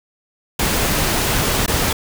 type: noise with dropouts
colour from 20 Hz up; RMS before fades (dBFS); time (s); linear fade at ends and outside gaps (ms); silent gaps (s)
pink; -18; 0.59-1.93; 5; 1.662-1.678
effects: none